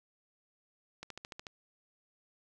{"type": "click train", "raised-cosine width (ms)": 0.2, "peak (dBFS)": -26, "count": 7, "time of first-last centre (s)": [1.03, 1.468], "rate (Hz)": 13.7, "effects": []}